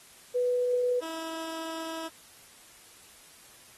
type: tone pair in turn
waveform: sine / 15% pulse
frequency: 493.9 / 324.8 Hz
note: B4 / E4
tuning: 0 / -26 cents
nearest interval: perfect fifth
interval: 726 cents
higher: first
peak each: -24 / -29 dBFS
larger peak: first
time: 0.34-1.01 / 1.01-2.09 s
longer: second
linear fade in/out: 20 ms
effects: white hiss -54 dBFS RMS until 3.77 s + AAC 32 kbps